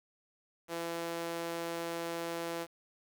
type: tone with high-pass filter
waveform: sawtooth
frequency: 168.3 Hz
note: E3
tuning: 36 cents sharp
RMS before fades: -38 dBFS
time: 0.68-2.67 s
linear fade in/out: 50 ms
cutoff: 420 Hz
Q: 1.4
effects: 9-bit